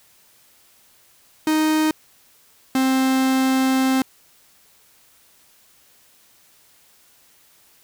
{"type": "tone pair in turn", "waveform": "45% pulse", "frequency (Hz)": [311.1, 263], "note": ["D#4", "C4"], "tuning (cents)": [0, 9], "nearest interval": "minor third", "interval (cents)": 291, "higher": "first", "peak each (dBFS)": -16, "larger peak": "neither", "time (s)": [[1.47, 1.91], [2.75, 4.02]], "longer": "second", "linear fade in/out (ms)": 2, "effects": ["white hiss -55 dBFS RMS until 7.83 s"]}